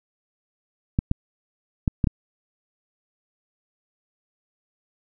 clicks, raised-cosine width 5 ms, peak -7 dBFS, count 5, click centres 0.989 / 1.114 / 1.878 / 2.042 / 2.072 s, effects none

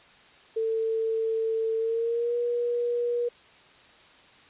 sine tone with pitch glide, 447.3 to 479.4 Hz, A4 to A#4, +28 to +48 cents, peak -24 dBFS, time 0.56-3.29 s, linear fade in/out 10 ms, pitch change +120 cents, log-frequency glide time 1.78-2.36 s, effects white hiss -54 dBFS RMS until 4.49 s + resampled to 8000 Hz

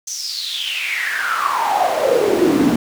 brown noise with high-pass filter sweep, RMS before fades -18 dBFS, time 0.07-2.76 s, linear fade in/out 5 ms, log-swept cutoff 6300 to 230 Hz, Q 8.7, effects none

